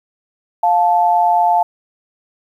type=tone pair together; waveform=sine; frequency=703.8 / 875 Hz; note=F5 / A5; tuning=+13 / -10 cents; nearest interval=major third; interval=377 cents; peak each=-13 dBFS; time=0.63-1.63 s; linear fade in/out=5 ms; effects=8-bit